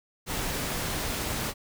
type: noise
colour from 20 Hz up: pink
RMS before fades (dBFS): -31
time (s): 0.26-1.54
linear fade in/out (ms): 50
effects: none